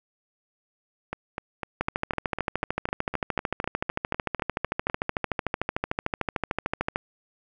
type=two click trains; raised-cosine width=0.5 ms; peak=-15 / -10 dBFS; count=16 / 70; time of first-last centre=1.13-4.899 / 1.81-6.959 s; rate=3.98 / 13.4 Hz; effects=none